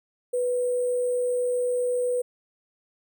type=tone with sample-and-hold; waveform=sine; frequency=493.9 Hz; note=B4; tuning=in tune; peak=-22 dBFS; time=0.33-2.22 s; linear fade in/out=10 ms; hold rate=8820 Hz; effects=none